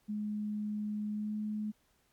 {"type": "tone with pitch glide", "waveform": "sine", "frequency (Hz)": [210.2, 212.4], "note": ["G#3", "G#3"], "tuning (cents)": [21, 39], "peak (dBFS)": -33, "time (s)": [0.08, 1.72], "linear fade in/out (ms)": 20, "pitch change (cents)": 18, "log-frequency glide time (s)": [1.13, 1.34], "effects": ["pink hiss -72 dBFS RMS until 2.12 s", "MP3 96 kbps"]}